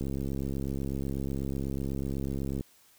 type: click train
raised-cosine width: 3 ms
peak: -21 dBFS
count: 178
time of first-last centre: 0.01-2.609 s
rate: 68.1 Hz
effects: white hiss -61 dBFS RMS until 2.98 s

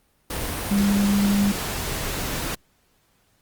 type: tone in noise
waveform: sine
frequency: 201.4 Hz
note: G3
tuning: 47 cents sharp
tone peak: -17 dBFS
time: 0.71-1.52 s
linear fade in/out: 5 ms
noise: pink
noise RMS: -28 dBFS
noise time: 0.3-2.55 s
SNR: +8 dB
effects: pink hiss -64 dBFS RMS until 3.41 s + Opus 32 kbps

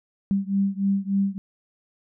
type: beating tone pair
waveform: sine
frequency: 195.5 / 198.9 Hz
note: G3 / G3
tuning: -4 / +25 cents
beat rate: 3.4 Hz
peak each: -23 / -24 dBFS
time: 0.31-1.38 s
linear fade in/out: 0 ms
effects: none

